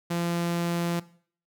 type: tone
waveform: sawtooth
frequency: 171.4 Hz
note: F3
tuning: 32 cents flat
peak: -22 dBFS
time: 0.1-1 s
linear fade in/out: 10 ms
effects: noise-tail reverb RT60 0.5 s tail -18 dB re dry